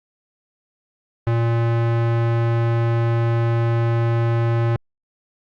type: tone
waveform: square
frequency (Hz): 116.3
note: A#2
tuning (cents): -4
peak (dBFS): -17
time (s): 1.27-4.76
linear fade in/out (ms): 0
effects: low-pass 2000 Hz 12 dB/octave + Opus 48 kbps